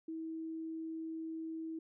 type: tone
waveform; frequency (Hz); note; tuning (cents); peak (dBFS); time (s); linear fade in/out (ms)
sine; 322.8; E4; -36; -39; 0.08-1.79; 5
effects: none